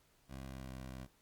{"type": "tone with pitch glide", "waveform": "15% pulse", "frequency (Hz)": [66.5, 64.68], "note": ["C2", "C2"], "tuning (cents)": [29, -19], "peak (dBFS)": -39, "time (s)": [0.28, 1.08], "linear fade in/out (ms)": 50, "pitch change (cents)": -48, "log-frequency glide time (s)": [0.41, 0.73], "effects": ["pink hiss -71 dBFS RMS until 1.21 s", "Opus 48 kbps"]}